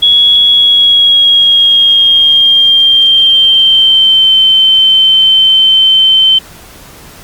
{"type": "tone with pitch glide", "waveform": "sine", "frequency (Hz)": [3349, 3089], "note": ["G#7", "G7"], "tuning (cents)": [14, -26], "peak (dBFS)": -3, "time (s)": [0.02, 6.39], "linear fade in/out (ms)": 10, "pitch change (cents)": -140, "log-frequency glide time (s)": [0.48, 4.33], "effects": ["pink hiss -34 dBFS RMS until 7.23 s", "Opus 48 kbps"]}